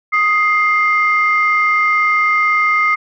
sine tone pair together, 1248 / 2106 Hz, D#6 / C7, +5 / +11 cents, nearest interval major sixth, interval 906 cents, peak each -13 dBFS, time 0.12-2.96 s, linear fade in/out 20 ms, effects tanh soft clip ceiling -4 dBFS

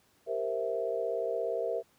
sine chord, C dominant seventh, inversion second, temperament equal, 392 / 466.2 / 523.3 / 659.3 Hz, G4 / Bb4 / C5 / E5, 0 / 0 / 0 / 0 cents, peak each -38 / -33 / -37 / -34 dBFS, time 0.26-1.83 s, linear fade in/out 50 ms, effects pink hiss -67 dBFS RMS until 1.98 s + high-pass 80 Hz 12 dB/octave

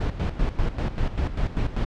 brown noise with tremolo, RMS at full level -23 dBFS, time 0-1.85 s, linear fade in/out 10 ms, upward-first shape square, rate 5.1 Hz, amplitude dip 70%, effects low-pass 4000 Hz 12 dB/octave

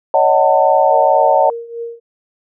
sine chord, D# half-diminished seventh, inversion third, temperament just, 560 / 622.3 / 746.7 / 896 Hz, C#5 / D#5 / F#5 / A5, +18 / 0 / +16 / +31 cents, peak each -14 dBFS, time 0.14-1.5 s, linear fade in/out 2 ms
sine tone with tremolo, 466.2 Hz, A#4, in tune, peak -20 dBFS, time 0.89-2 s, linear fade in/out 50 ms, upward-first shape triangle, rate 3.5 Hz, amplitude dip 80%
effects none

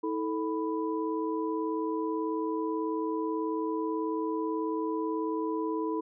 sine tone cluster, 320.9 / 439.2 / 991 Hz, E4 / A4 / B5, -46 / -3 / +6 cents, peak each -31 / -33 / -36 dBFS, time 0.03-6.01 s, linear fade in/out 10 ms, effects none

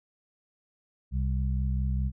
harmonic tone, 64.9 Hz, C2, 13 cents flat, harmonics 1 / 2 / 3, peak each -26 / -32 / -36 dBFS, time 1.11-2.12 s, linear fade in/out 50 ms, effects none

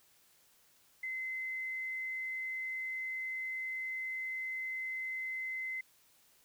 sine tone, 2055 Hz, C7, 32 cents flat, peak -36 dBFS, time 1.03-5.81 s, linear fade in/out 5 ms, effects white hiss -67 dBFS RMS until 6.44 s

